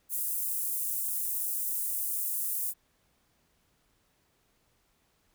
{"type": "high-pass noise", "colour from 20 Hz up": "pink", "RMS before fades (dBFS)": -32, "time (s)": [0.09, 2.74], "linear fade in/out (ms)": 50, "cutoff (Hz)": 10000, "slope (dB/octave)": 24, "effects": ["pink hiss -71 dBFS RMS until 5.34 s"]}